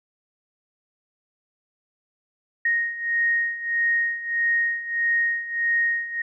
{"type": "beating tone pair", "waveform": "sine", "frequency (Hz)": [1864.7, 1866.3], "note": ["A#6", "A#6"], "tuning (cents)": [0, 2], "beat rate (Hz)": 1.6, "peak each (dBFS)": [-26, -22], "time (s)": [2.65, 6.22], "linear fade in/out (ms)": 5, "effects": []}